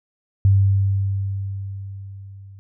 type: tone with level ramp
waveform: sine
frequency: 98 Hz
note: G2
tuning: in tune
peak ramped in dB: -10 to -39 dBFS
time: 0.45-2.59 s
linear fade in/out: 0 ms
effects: none